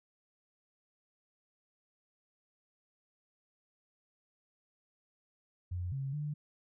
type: tone with pitch steps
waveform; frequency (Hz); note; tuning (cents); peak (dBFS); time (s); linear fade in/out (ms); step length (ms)
sine; 89.2 / 135.9 / 148.5; F2 / C#3 / D3; +37 / -34 / +20; -34; 5.71-6.34; 10; 210
effects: none